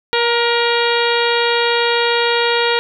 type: harmonic tone with a mistuned harmonic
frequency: 473.1 Hz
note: A#4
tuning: 26 cents sharp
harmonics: 1 / 2 / 3 / 4 / 5 / 6 / 7 / 8 / 9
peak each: -17 / -20 / -22 / -23 / -24 / -25 / -25 / -26 / -27 dBFS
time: 0.13-2.79 s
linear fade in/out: 0 ms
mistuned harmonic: 2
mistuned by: -24 cents
effects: none